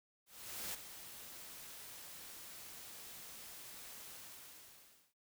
white noise with ADSR envelope, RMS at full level -42 dBFS, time 0.26-5.14 s, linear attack 480 ms, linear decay 12 ms, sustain -10 dB, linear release 1000 ms, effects none

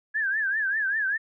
sine tone with vibrato, 1661.2 Hz, G#6, in tune, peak -23 dBFS, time 0.14-1.18 s, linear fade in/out 20 ms, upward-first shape triangle, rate 5.1 Hz, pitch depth 160 cents each way, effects none

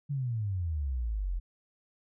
sine exponential sweep, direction down, 146.83 to 41.2 Hz, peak -29 dBFS, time 0.09-1.4 s, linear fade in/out 20 ms, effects none

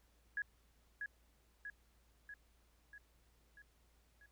sine tone with echo, 1671 Hz, G#6, 10 cents sharp, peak -36 dBFS, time 0.37-0.42 s, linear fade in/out 2 ms, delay 640 ms, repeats 6, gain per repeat -4 dB, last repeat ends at 4.26 s, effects added 57 Hz sine -70 dBFS peak until 4.31 s + pink hiss -75 dBFS RMS until 4.31 s

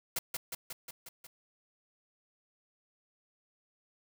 white noise with echo, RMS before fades -33 dBFS, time 0.16-0.19 s, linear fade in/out 5 ms, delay 180 ms, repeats 6, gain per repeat -3 dB, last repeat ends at 1.27 s, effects none

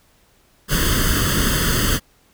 pink noise with comb filter, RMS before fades -18 dBFS, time 0.68-2 s, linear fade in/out 50 ms, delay 0.63 ms, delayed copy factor +0.95, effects pink hiss -57 dBFS RMS until 2.33 s

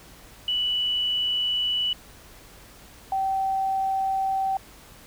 sine tone pair in turn, 2960 / 772.3 Hz, F#7 / G5, 0 / -26 cents, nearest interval octave + major seventh, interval 2326 cents, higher first, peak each -22 dBFS, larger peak neither, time 0.48-1.93 / 3.12-4.57 s, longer neither, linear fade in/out 2 ms, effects added 50 Hz sine -54 dBFS peak until 5.06 s + pink hiss -49 dBFS RMS until 5.06 s

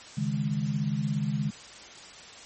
sine chord, C# suspended second, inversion none, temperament equal, 138.59 / 155.56 / 207.7 Hz, C#3 / D#3 / G#3, 0 / 0 / 0 cents, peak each -30 dBFS, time 0.17-1.51 s, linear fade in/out 10 ms, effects white hiss -46 dBFS RMS until 2.45 s + MP3 32 kbps

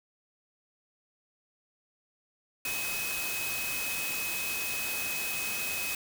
sine tone in noise, 2543 Hz, D#7, 37 cents sharp, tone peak -34 dBFS, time 2.65-5.95 s, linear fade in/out 2 ms, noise white, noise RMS -35 dBFS, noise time 2.65-5.95 s, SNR -2 dB, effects none

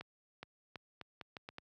accelerating click train, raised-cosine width 0.3 ms, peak -29 dBFS, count 8, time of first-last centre 0.01-1.584 s, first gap 420 ms, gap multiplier 0.78, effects high-pass 80 Hz 12 dB/octave

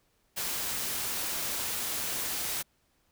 white noise, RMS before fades -33 dBFS, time 0.36-2.63 s, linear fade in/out 20 ms, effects pink hiss -71 dBFS RMS until 3.11 s

